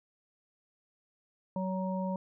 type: harmonic tone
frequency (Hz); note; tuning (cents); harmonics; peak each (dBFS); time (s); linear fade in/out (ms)
187.5; F#3; +23; 1 / 3 / 5; -32 / -37 / -39; 1.56-2.16; 2
effects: none